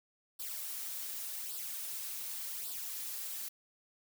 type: noise with flanger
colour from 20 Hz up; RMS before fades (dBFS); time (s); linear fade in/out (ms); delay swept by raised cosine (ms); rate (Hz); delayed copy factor
blue; -41; 0.39-3.49; 10; 0.22 to 5.32; 0.87; +0.65
effects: none